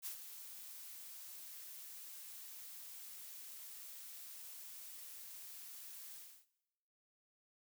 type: noise with ADSR envelope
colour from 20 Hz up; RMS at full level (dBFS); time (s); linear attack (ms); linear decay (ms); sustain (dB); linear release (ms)
blue; -43; 0.02-6.46; 43; 99; -9; 310
effects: noise-tail reverb RT60 1.0 s tail -19 dB re dry